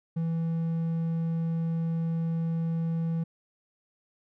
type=tone; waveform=triangle; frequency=164.81 Hz; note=E3; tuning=in tune; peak=-24 dBFS; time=0.16-3.24 s; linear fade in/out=10 ms; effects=none